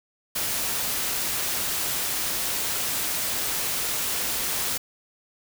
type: noise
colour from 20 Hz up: white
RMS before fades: -27 dBFS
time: 0.35-4.78 s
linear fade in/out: 10 ms
effects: none